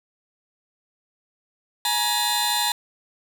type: tone cluster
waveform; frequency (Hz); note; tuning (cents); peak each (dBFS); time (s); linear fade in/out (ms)
sawtooth; 840 / 952 / 3581 / 4067; G#5 / A#5 / A7 / C8; +19 / +36 / +30 / -50; -23; 1.85-2.72; 2
effects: none